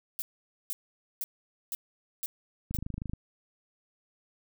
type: noise bursts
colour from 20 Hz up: violet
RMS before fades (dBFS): -34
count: 6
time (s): 0.19-2.77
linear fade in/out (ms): 0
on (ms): 30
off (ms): 480
type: click train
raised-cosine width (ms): 5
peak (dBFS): -23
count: 12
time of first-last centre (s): 2.71-3.135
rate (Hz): 25.9
effects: none